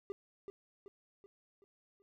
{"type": "tone with echo", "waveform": "triangle", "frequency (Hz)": 397.6, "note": "G4", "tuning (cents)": 25, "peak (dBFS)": -35, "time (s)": [0.1, 0.12], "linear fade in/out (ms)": 0, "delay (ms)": 380, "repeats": 5, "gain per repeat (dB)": -6, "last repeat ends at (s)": 2.02, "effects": []}